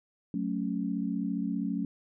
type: chord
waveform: sine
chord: F# minor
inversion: none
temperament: equal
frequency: 185 / 220 / 277.2 Hz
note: F#3 / A3 / C#4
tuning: 0 / 0 / 0 cents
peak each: -33 dBFS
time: 0.34-1.85 s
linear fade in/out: 2 ms
effects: none